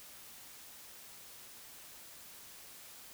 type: silence
effects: white hiss -53 dBFS RMS until 3.13 s